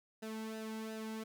sawtooth tone with flanger, 220 Hz, A3, in tune, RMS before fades -43 dBFS, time 0.22-1.24 s, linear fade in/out 10 ms, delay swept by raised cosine 0.89 to 1.72 ms, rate 2.8 Hz, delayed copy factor -0.65, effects none

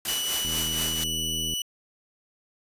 white noise with tremolo, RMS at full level -28 dBFS, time 0.05-1.04 s, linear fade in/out 2 ms, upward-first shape triangle, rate 4.2 Hz, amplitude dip 65%
sawtooth tone, 2957 Hz, F#7, 2 cents flat, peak -24 dBFS, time 0.08-1.62 s, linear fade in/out 2 ms
click train, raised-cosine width 3 ms, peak -25 dBFS, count 88, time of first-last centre 0.45-1.536 s, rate 80.1 Hz
effects resampled to 32000 Hz

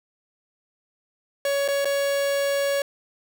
45% pulse tone with dropouts, 560 Hz, C#5, 18 cents sharp, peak -21 dBFS, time 1.45-2.82 s, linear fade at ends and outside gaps 2 ms, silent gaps 1.679-1.685 / 1.847-1.854 s, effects none

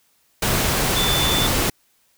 sine tone in noise, 3520 Hz, A7, in tune, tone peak -21 dBFS, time 0.96-1.47 s, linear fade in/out 5 ms, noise pink, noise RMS -20 dBFS, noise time 0.42-1.7 s, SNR -4 dB, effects white hiss -62 dBFS RMS until 2.17 s

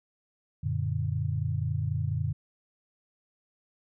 sine chord, Gb augmented, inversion none, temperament equal, 92.5 / 116.54 / 146.83 Hz, Gb2 / Bb2 / D3, 0 / 0 / 0 cents, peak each -31 dBFS, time 0.63-2.33 s, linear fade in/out 10 ms, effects none

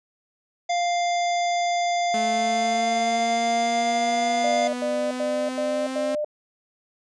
harmonic tone, 698.5 Hz, F5, in tune, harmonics 1 / 3 / 5 / 7 / 9 / 10, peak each -21 / -31 / -35 / -38 / -40 / -41 dBFS, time 0.69-4.68 s, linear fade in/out 10 ms
sawtooth exponential sweep, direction up, 217 to 264.8 Hz, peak -24 dBFS, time 2.14-6.15 s, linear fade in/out 2 ms
sine tone bursts, 600 Hz, D5, 37 cents sharp, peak -23 dBFS, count 5, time 4.44-6.246 s, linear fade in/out 2 ms, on 290 ms, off 89 ms
effects resampled to 22050 Hz

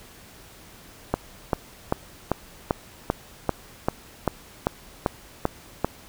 click train, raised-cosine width 1 ms, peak -6 dBFS, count 13, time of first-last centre 1.14-5.846 s, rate 2.55 Hz, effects pink hiss -48 dBFS RMS until 6.08 s

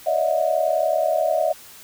sine tone cluster, 573 / 604 / 644 / 723 Hz, D5 / D5 / E5 / F#5, -43 / +48 / -41 / -40 cents, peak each -25 / -27 / -20 / -24 dBFS, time 0.06-1.53 s, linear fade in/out 10 ms, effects white hiss -44 dBFS RMS until 1.83 s

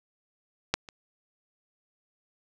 clicks, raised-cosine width 0.2 ms, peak -6 / -26 dBFS, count 2, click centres 0.74 / 0.888 s, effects none

